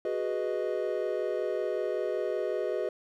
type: chord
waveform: triangle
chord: G# minor seventh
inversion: third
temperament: equal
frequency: 370 / 415.3 / 493.9 / 622.3 Hz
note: F#4 / G#4 / B4 / D#5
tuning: 0 / 0 / 0 / 0 cents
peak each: -32 dBFS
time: 0.05-2.89 s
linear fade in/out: 2 ms
effects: none